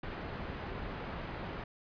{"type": "low-pass noise", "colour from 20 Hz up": "pink", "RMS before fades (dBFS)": -41, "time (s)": [0.03, 1.64], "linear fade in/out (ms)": 5, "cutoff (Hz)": 2100, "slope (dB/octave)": 12, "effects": ["resampled to 11025 Hz"]}